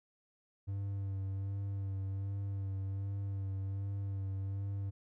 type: tone with vibrato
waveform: triangle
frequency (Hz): 98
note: G2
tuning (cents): 0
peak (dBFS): -33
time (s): 0.67-4.91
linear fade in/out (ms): 20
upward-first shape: sine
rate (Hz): 1.3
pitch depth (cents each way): 25
effects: none